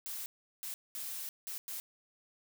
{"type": "noise bursts at uneven times", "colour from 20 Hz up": "blue", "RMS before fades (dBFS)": -41, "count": 5, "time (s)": [[0.06, 0.26], [0.63, 0.74], [0.95, 1.29], [1.47, 1.58], [1.68, 1.8]], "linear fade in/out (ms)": 0, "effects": []}